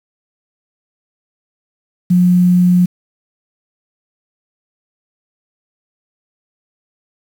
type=tone with quantisation; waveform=sine; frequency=179.1 Hz; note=F3; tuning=44 cents sharp; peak=-7 dBFS; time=2.1-2.86 s; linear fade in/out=10 ms; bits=6; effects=none